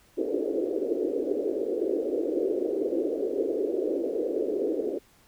pink band-pass noise, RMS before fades -28 dBFS, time 0.17-4.99 s, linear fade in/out 20 ms, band 310 to 510 Hz, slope 48 dB/octave, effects pink hiss -60 dBFS RMS until 5.27 s

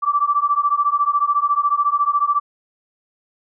sine beating tone pair, 1156 / 1170 Hz, D6 / D6, -28 / -7 cents, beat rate 14 Hz, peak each -18 dBFS, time 0.02-2.4 s, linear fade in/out 20 ms, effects none

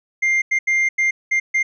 triangle tone bursts at uneven times, 2100 Hz, C7, 6 cents sharp, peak -13 dBFS, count 6, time 0.22-0.42 / 0.51-0.59 / 0.67-0.89 / 0.98-1.11 / 1.31-1.4 / 1.54-1.63 s, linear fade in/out 10 ms, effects resampled to 16000 Hz

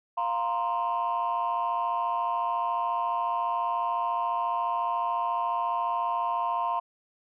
sine chord, F suspended fourth, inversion none, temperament equal, 698.5 / 932.3 / 1046.5 Hz, F5 / Bb5 / C6, 0 / 0 / 0 cents, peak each -30 / -28 / -28 dBFS, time 0.17-6.8 s, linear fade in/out 10 ms, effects tanh soft clip ceiling -20 dBFS

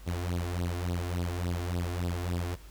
sawtooth tone with flanger, 87.7 Hz, F2, 8 cents sharp, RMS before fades -32 dBFS, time 0.06-2.56 s, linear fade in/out 20 ms, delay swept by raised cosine 0.22 to 2.92 ms, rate 3.5 Hz, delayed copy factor +0.8, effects added 50 Hz sine -47 dBFS peak until 2.7 s + pink hiss -56 dBFS RMS until 2.7 s

